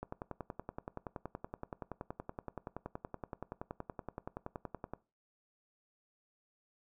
click train, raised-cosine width 1 ms, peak -26 dBFS, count 53, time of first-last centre 0.03-4.936 s, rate 10.6 Hz, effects noise-tail reverb RT60 0.3 s tail -20 dB re dry

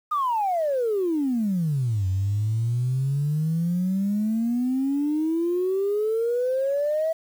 sine exponential two-way sweep, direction down then up, 1247 to 92.5 to 654 Hz, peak -20 dBFS, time 0.11-7.13 s, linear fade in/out 10 ms, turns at 2.07 s, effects tanh soft clip ceiling -16 dBFS + 8-bit

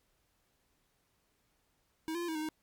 square tone with pitch steps, 319.1 / 344.1 / 346.4 / 319.9 / 308.3 / 312.5 Hz, D#4 / F4 / F4 / D#4 / D#4 / D#4, +44 / -26 / -14 / +48 / -16 / +8 cents, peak -35 dBFS, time 2.08-2.488 s, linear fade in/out 0 ms, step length 68 ms, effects pink hiss -75 dBFS RMS until 2.62 s + MP3 96 kbps

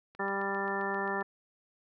click train, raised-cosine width 0.3 ms, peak -37 dBFS, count 9, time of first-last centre 0.15-1.21 s, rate 7.55 Hz
harmonic tone, 197.1 Hz, G3, 10 cents sharp, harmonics 1 / 2 / 3 / 4 / 5 / 6 / 7 / 9, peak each -40 / -36 / -42 / -38 / -38 / -42 / -41 / -36 dBFS, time 0.19-1.23 s, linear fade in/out 10 ms
effects none

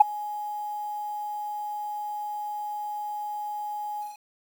sine tone with ADSR envelope, 836 Hz, G#5, 11 cents sharp, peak -6 dBFS, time 0-4.18 s, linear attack 9 ms, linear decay 14 ms, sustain -24 dB, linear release 170 ms, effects tanh soft clip ceiling -3 dBFS + 8-bit

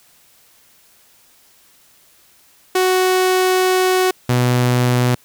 sawtooth tone pair in turn, 370.7 / 123.71 Hz, F#4 / B2, +3 / +3 cents, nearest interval octave + perfect fifth, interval 1900 cents, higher first, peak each -9 dBFS, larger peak neither, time 2.75-4.11 / 4.29-5.15 s, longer first, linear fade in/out 5 ms, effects white hiss -52 dBFS RMS until 5.24 s

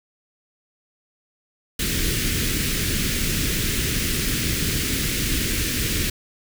pink band-stop noise, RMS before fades -23 dBFS, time 1.79-6.1 s, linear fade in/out 5 ms, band 390 to 1700 Hz, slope 24 dB/octave, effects none

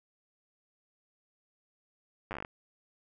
slowing click train, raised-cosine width 0.5 ms, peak -23 dBFS, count 10, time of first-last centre 2.31-2.449 s, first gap 9 ms, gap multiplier 1.13, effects none

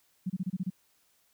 sine tone bursts, 185 Hz, F#3, in tune, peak -28 dBFS, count 7, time 0.26-0.702 s, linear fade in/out 10 ms, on 40 ms, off 27 ms, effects white hiss -69 dBFS RMS until 1.33 s

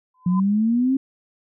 sine tone with exponential growth, 1015 Hz, B5, 47 cents sharp, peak -24 dBFS, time 0.14-0.4 s, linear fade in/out 5 ms, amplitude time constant 56 ms
sine exponential sweep, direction up, 175.1 to 272.7 Hz, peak -16 dBFS, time 0.26-0.97 s, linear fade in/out 5 ms
effects none

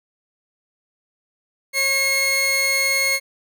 sawtooth tone pair together, 545 / 2161 Hz, C#5 / C#7, -29 / -45 cents, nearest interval 2 octaves, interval 2384 cents, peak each -24 / -14 dBFS, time 1.73-3.2 s, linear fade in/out 50 ms, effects none

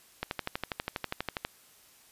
click train, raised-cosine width 0.3 ms, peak -15 dBFS, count 16, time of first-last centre 0.23-1.45 s, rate 12.3 Hz, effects white hiss -59 dBFS RMS until 2.11 s + resampled to 32000 Hz

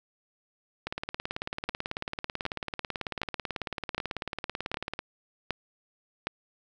two click trains, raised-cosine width 0.3 ms, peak -16 / -13 dBFS, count 76 / 7, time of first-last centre 0.87-4.991 / 1.69-6.27 s, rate 18.2 / 1.31 Hz, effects none

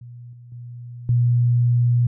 sine tone with level steps, 120.7 Hz, B2, 39 cents flat, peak -36 / -40 / -33 / -14 dBFS, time 0.01-2.07 s, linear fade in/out 5 ms, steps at 0.33 / 0.52 / 1.09 s, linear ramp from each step 2 ms, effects none

